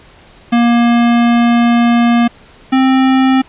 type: tone pair in turn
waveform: square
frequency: 236.5 / 262.9 Hz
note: A#3 / C4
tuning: +25 / +8 cents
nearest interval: major second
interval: 183 cents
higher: second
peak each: -8 dBFS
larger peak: neither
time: 0.52-2.28 / 2.72-3.42 s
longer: first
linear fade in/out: 10 ms
effects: pink hiss -42 dBFS RMS until 3.48 s + resampled to 8000 Hz